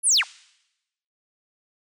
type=linear sweep; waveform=sine; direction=down; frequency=11030 to 580 Hz; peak=-13 dBFS; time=0.03-0.24 s; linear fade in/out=50 ms; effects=noise-tail reverb RT60 0.9 s tail -25 dB re dry + tanh soft clip ceiling -14 dBFS